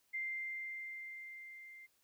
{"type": "tone with level ramp", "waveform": "sine", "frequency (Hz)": 2093, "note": "C7", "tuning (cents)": 0, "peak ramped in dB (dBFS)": [-36, -52], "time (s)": [0.13, 1.87], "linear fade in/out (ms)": 20, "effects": ["white hiss -75 dBFS RMS until 2.03 s"]}